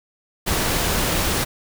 pink noise, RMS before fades -21 dBFS, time 0.46-1.45 s, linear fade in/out 20 ms, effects none

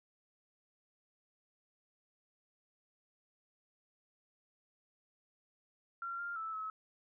sine tone with pitch steps, 1374 / 1397 / 1315 / 1290 Hz, F6 / F6 / E6 / E6, -29 / 0 / -5 / -38 cents, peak -38 dBFS, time 6.02-6.7 s, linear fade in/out 2 ms, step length 170 ms, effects none

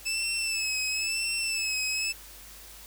20% pulse tone with vibrato, 2620 Hz, E7, 11 cents flat, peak -22 dBFS, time 0.05-2.13 s, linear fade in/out 20 ms, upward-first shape sine, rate 0.98 Hz, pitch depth 53 cents each way, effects added 50 Hz sine -52 dBFS peak until 2.86 s + white hiss -48 dBFS RMS until 2.86 s

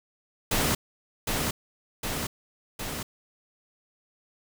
pink noise with echo, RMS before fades -25 dBFS, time 0.51-0.75 s, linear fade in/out 5 ms, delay 760 ms, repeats 3, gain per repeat -3 dB, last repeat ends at 3.03 s, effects none

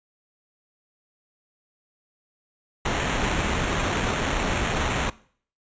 pink noise with sample-and-hold, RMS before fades -25 dBFS, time 2.85-5.1 s, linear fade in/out 5 ms, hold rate 4900 Hz, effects noise-tail reverb RT60 0.5 s tail -20 dB re dry + resampled to 16000 Hz

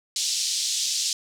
white band-pass noise, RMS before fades -26 dBFS, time 0.16-1.13 s, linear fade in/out 2 ms, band 3600 to 7000 Hz, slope 24 dB/octave, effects none

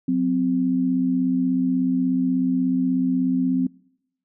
sine tone pair together, 183 / 259.5 Hz, F#3 / C4, -19 / -14 cents, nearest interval tritone, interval 605 cents, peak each -24 / -19 dBFS, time 0.08-3.67 s, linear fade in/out 5 ms, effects noise-tail reverb RT60 0.8 s tail -25 dB re dry

